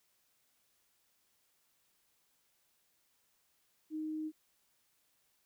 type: tone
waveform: sine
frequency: 311.1 Hz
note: D#4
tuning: in tune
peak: -36 dBFS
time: 3.9-4.32 s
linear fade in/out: 50 ms
effects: white hiss -75 dBFS RMS until 5.45 s